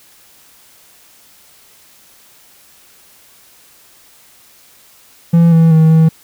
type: tone with pitch steps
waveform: triangle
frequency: 168.3 / 163.8 / 159.4 / 160.7 Hz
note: E3 / E3 / D#3 / E3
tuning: +36 / -11 / +42 / -44 cents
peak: -3 dBFS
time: 5.33-6.09 s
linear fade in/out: 10 ms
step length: 190 ms
effects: white hiss -46 dBFS RMS until 6.23 s